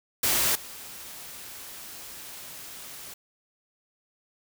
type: noise with level steps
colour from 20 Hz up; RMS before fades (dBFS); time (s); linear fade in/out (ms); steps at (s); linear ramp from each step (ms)
white; -24 / -42; 0.23-3.14; 5; 0.55; 5
effects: none